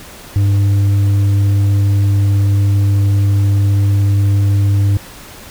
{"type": "tone with tanh clipping", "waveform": "sine", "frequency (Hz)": 100, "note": "G2", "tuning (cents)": 35, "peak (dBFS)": -10, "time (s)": [0.36, 4.97], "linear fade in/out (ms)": 0, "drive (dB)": 5, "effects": ["pink hiss -35 dBFS RMS until 5.5 s"]}